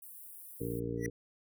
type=high-pass noise; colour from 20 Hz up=white; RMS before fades=-50 dBFS; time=0.02-0.8 s; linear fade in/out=5 ms; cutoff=9300 Hz; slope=48 dB/octave
type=harmonic tone; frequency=58.27 Hz; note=A#1; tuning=in tune; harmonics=1 / 2 / 3 / 4 / 5 / 6 / 7 / 8; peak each=-47 / -40 / -43 / -48 / -40 / -48 / -42 / -40 dBFS; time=0.6-1.1 s; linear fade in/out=10 ms
type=tone with exponential growth; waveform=square; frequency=1949 Hz; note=B6; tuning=23 cents flat; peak=-34 dBFS; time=0.97-1.06 s; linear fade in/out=1 ms; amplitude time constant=18 ms
effects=none